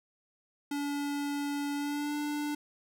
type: tone with pitch glide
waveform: square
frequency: 286.6 to 294.8 Hz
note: D4 to D4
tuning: -42 to +7 cents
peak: -32 dBFS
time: 0.71-2.55 s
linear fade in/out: 5 ms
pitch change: +49 cents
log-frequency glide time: 1.75-2.15 s
effects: none